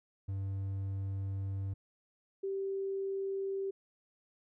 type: tone pair in turn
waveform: triangle / sine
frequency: 97.4 / 389.6 Hz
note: G2 / G4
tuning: -11 / -11 cents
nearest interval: 2 octaves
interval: 2400 cents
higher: second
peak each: -32 / -33 dBFS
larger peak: first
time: 0.28-1.74 / 2.43-3.71 s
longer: first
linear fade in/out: 10 ms
effects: none